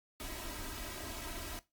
pink noise with comb filter, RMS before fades -43 dBFS, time 0.2-1.59 s, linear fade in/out 0 ms, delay 3.1 ms, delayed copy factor +0.75, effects noise-tail reverb RT60 0.2 s tail -17 dB re dry + Opus 48 kbps

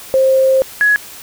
sine tone pair in turn, 529 / 1679.5 Hz, C5 / G#6, +19 / +19 cents, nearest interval octave + minor sixth, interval 2000 cents, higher second, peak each -8 dBFS, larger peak neither, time 0.14-0.62 / 0.81-0.96 s, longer first, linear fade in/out 0 ms, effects white hiss -34 dBFS RMS until 1.22 s

